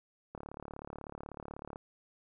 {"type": "click train", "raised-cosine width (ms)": 1, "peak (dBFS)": -29, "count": 52, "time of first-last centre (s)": [0.35, 1.759], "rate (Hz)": 36.2, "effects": []}